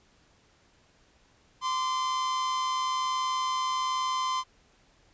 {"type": "tone pair together", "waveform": "45% pulse", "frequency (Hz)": [1033.6, 1174.7], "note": ["C6", "D6"], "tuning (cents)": [-21, 0], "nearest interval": "major second", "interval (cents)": 221, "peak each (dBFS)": [-27, -37], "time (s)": [1.61, 4.44], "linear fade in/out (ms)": 50, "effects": ["pink hiss -63 dBFS RMS until 5.13 s", "resampled to 16000 Hz"]}